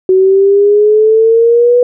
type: exponential sweep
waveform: sine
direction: up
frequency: 372.1 to 493.2 Hz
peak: -4 dBFS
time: 0.09-1.83 s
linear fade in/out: 2 ms
effects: none